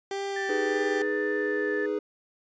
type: tone with vibrato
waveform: 30% pulse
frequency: 392.4 Hz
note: G4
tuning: 2 cents sharp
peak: -27 dBFS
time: 0.11-1.02 s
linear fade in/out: 2 ms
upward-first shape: sine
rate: 1.7 Hz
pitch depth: 17 cents each way
type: tone with pitch glide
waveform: sine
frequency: 1769 to 1749.7 Hz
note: A6 to A6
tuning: +9 to -10 cents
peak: -31 dBFS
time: 0.36-1.86 s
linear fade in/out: 5 ms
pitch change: -19 cents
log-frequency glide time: 1.38-1.74 s
type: chord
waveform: triangle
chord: G# minor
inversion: second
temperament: equal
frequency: 311.1 / 415.3 / 493.9 Hz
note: D#4 / G#4 / B4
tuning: 0 / 0 / 0 cents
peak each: -31 / -26 / -31 dBFS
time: 0.49-1.99 s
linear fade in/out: 5 ms
effects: resampled to 16000 Hz